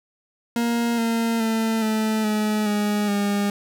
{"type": "tone with pitch steps", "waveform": "40% pulse", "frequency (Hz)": [234.7, 229.1, 223.6, 218.2, 213, 207.9, 202.9], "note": ["A#3", "A#3", "A3", "A3", "G#3", "G#3", "G#3"], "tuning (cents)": [12, -30, 28, -14, 44, 2, -40], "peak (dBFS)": -19, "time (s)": [0.56, 3.5], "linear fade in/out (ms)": 2, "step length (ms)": 420, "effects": []}